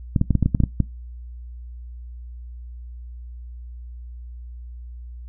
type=clicks; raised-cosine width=5 ms; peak=-5 dBFS; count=10; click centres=0.162 / 0.214 / 0.307 / 0.353 / 0.427 / 0.46 / 0.548 / 0.603 / 0.637 / 0.803 s; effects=noise-tail reverb RT60 0.2 s tail -20 dB re dry + added 60 Hz sine -34 dBFS peak until 5.28 s